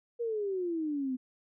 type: exponential sweep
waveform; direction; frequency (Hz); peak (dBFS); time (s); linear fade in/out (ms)
sine; down; 480 to 250.4; -30; 0.19-1.17; 20
effects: none